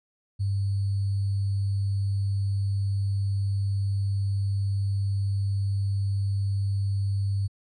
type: tone with sample-and-hold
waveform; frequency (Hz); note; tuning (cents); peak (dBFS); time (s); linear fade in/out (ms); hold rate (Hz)
sine; 98.9; G2; +16; -23; 0.39-7.48; 20; 4410
effects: resampled to 22050 Hz